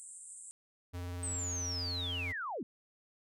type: band-pass noise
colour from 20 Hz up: white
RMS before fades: -50 dBFS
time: 0-0.51 s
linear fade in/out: 0 ms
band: 7500 to 9200 Hz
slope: 96 dB/octave
type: tone with vibrato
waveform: square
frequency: 88.4 Hz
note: F2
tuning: 22 cents sharp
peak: -39 dBFS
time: 0.93-2.33 s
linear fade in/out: 20 ms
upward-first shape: square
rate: 20 Hz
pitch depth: 25 cents each way
type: linear sweep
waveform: sine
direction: down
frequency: 8310 to 185 Hz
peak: -36 dBFS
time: 1.23-2.63 s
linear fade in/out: 2 ms
effects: none